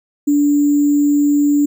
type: tone with sample-and-hold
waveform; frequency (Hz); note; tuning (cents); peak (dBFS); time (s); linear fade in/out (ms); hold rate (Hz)
sine; 290; D4; -22; -10; 0.27-1.66; 10; 7350
effects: none